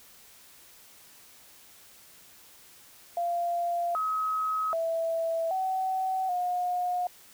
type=tone with pitch steps; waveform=sine; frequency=692 / 1274 / 659 / 756 / 718 Hz; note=F5 / D#6 / E5 / F#5 / F5; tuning=-16 / +41 / -1 / +37 / +48 cents; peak=-26 dBFS; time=3.17-7.07 s; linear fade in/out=2 ms; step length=780 ms; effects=white hiss -54 dBFS RMS until 7.33 s